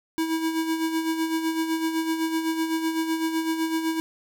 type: tone with tremolo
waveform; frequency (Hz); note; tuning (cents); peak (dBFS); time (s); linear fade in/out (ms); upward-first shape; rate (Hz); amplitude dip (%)
square; 323.3; E4; -34; -22; 0.18-4; 0; sine; 7.9; 55
effects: none